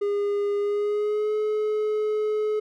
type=tone with pitch glide; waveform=triangle; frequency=407.4 to 426.7 Hz; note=G#4 to G#4; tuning=-33 to +47 cents; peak=-20 dBFS; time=0.01-2.6 s; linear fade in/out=10 ms; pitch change=+80 cents; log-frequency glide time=0.58-1.34 s; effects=none